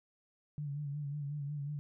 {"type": "tone with vibrato", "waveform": "sine", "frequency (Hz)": 144.8, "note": "D3", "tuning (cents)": -24, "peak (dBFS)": -36, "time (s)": [0.58, 1.79], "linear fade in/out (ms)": 0, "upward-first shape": "sine", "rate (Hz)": 5.5, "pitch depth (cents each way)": 55, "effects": []}